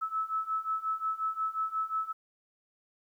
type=beating tone pair; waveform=sine; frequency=1300 / 1305.6 Hz; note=E6 / E6; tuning=-24 / -17 cents; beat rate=5.6 Hz; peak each=-34 / -32 dBFS; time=0.01-2.13 s; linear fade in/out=20 ms; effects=11-bit